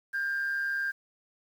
sine tone with amplitude modulation, 1597 Hz, G6, 32 cents sharp, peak -24 dBFS, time 0.13-0.92 s, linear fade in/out 20 ms, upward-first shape sine, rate 140 Hz, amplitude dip 55%, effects tanh soft clip ceiling -24 dBFS + 9-bit

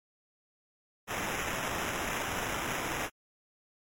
white noise with sample-and-hold, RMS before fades -34 dBFS, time 1.07-3.1 s, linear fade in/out 50 ms, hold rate 4410 Hz, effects MP3 64 kbps

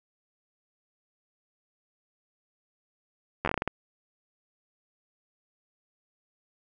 slowing click train, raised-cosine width 0.5 ms, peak -12 dBFS, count 9, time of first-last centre 3.45-3.676 s, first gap 11 ms, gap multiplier 1.26, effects none

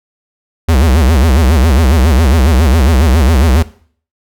square tone with vibrato, 72.3 Hz, D2, 27 cents flat, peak -7 dBFS, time 0.68-3.63 s, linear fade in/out 10 ms, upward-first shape sine, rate 7.3 Hz, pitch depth 270 cents each way, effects noise-tail reverb RT60 0.5 s tail -18 dB re dry

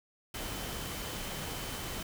sine tone in noise, 3060 Hz, G7, 42 cents flat, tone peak -49 dBFS, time 0.34-2.03 s, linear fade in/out 5 ms, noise pink, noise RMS -39 dBFS, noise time 0.34-2.03 s, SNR -13 dB, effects none

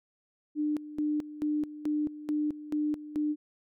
sine tone with tremolo, 300 Hz, D4, 37 cents sharp, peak -26 dBFS, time 0.55-3.36 s, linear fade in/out 50 ms, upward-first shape square, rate 2.3 Hz, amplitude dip 80%, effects none

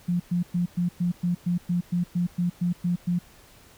sine tone bursts, 175.6 Hz, F3, 10 cents sharp, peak -21 dBFS, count 14, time 0.08-3.19 s, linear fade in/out 10 ms, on 120 ms, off 110 ms, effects pink hiss -53 dBFS RMS until 3.77 s

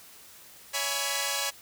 5% pulse chord, C# minor seventh, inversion none, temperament equal with one note detuned, 560.8 / 659.3 / 830.6 / 987.8 Hz, C#5 / E5 / G#5 / B5, +20 / 0 / 0 / 0 cents, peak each -20 / -26 / -21 / -22 dBFS, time 0.73-1.51 s, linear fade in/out 20 ms, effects white hiss -51 dBFS RMS until 1.61 s

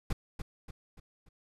brown noise with echo, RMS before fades -30 dBFS, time 0.1-0.13 s, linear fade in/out 5 ms, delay 290 ms, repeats 4, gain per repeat -7 dB, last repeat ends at 1.29 s, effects resampled to 32000 Hz

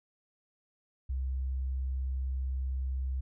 sine tone, 65.41 Hz, C2, in tune, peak -30 dBFS, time 1.09-3.21 s, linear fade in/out 10 ms, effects none

